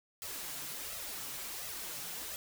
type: noise with flanger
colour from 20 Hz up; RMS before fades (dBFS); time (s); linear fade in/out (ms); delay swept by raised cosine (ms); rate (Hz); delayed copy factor
white; -42; 0.22-2.36; 0; 1.5 to 7.1; 1.4; +1
effects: none